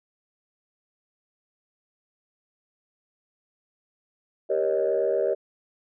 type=chord; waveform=sine; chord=Eb dominant seventh; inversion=first; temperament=equal with one note detuned; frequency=392 / 472.7 / 554.4 / 622.3 Hz; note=G4 / Bb4 / Db5 / Eb5; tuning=0 / +24 / 0 / 0 cents; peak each=-26 dBFS; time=4.49-5.35 s; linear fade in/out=20 ms; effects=tanh soft clip ceiling -14 dBFS